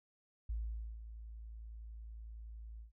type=tone with ADSR envelope; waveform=sine; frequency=55.4 Hz; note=A1; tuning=13 cents sharp; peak=-35 dBFS; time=0.49-2.92 s; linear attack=7 ms; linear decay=490 ms; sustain=-11 dB; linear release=120 ms; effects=none